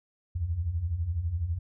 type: beating tone pair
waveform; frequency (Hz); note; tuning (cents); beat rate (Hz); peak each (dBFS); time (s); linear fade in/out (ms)
sine; 75.5 / 87.5; D2 / F2; +48 / +4; 12; -34 / -28; 0.35-1.59; 10
effects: none